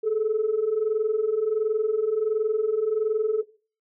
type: tone pair together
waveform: sine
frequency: 418.6 / 440 Hz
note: G#4 / A4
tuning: +14 / 0 cents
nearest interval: minor second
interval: 86 cents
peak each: -25 / -21 dBFS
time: 0.03-3.43 s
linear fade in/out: 20 ms
effects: noise-tail reverb RT60 0.4 s tail -19 dB re dry + tanh soft clip ceiling -16 dBFS